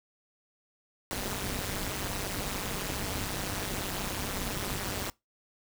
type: noise with amplitude modulation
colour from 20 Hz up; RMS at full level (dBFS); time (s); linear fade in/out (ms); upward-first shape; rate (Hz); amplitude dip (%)
pink; -30; 1.11-5.1; 0; sine; 196; 100
effects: noise-tail reverb RT60 0.2 s tail -23 dB re dry